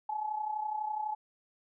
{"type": "tone with amplitude modulation", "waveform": "sine", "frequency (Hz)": 854, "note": "G#5", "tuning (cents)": 48, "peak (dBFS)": -29, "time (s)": [0.09, 1.15], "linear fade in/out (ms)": 5, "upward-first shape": "sine", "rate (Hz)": 32, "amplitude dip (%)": 65, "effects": []}